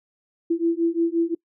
sine beating tone pair, 332 / 337.7 Hz, E4 / E4, +12 / +42 cents, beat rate 5.7 Hz, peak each -22 dBFS, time 0.5-1.35 s, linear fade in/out 10 ms, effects noise-tail reverb RT60 0.1 s tail -24 dB re dry

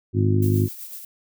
harmonic tone, 51.1 Hz, G#1, 27 cents flat, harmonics 2 / 3 / 4 / 5 / 6 / 7, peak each -18 / -26 / -30 / -25 / -32 / -25 dBFS, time 0.13-0.69 s, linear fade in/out 50 ms
violet noise with tremolo, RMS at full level -35 dBFS, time 0.42-1.05 s, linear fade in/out 5 ms, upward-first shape sine, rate 8 Hz, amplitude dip 45%
effects none

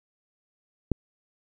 click, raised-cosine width 3 ms, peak -10 dBFS, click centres 0.917 s, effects none

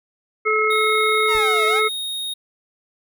harmonic tone, 432.1 Hz, A4, 31 cents flat, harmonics 1 / 3 / 5, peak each -20 / -20 / -20 dBFS, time 0.45-1.89 s, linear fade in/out 20 ms
square tone, 3729 Hz, A#7, in tune, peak -25 dBFS, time 0.7-2.34 s, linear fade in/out 10 ms
sawtooth exponential two-way sweep, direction down then up, 981 to 628 to 898 Hz, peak -23 dBFS, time 1.27-1.82 s, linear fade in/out 50 ms, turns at 1.66 s
brown noise with exponential decay, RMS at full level -32 dBFS, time 1.35-1.48 s, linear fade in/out 2 ms, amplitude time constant 27 ms
effects none

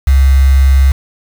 sine tone with quantisation, 67.5 Hz, C#2, 45 cents flat, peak -4 dBFS, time 0.07-0.92 s, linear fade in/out 5 ms, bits 4, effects none

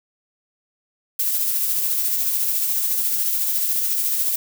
violet noise with tremolo, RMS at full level -20 dBFS, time 1.19-4.36 s, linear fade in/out 5 ms, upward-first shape sine, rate 14 Hz, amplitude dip 30%, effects none

